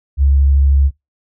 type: tone with vibrato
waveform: sine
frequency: 69.3 Hz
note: C#2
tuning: in tune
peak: -8 dBFS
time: 0.17-0.91 s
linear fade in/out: 50 ms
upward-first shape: sine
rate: 13 Hz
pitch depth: 14 cents each way
effects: noise-tail reverb RT60 0.2 s tail -24 dB re dry